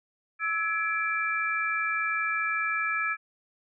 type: tone cluster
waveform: sine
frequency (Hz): 1310 / 1685 / 2343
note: E6 / G#6 / D7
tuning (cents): -11 / +25 / -5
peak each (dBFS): -30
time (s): 0.39-3.17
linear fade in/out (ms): 50
effects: none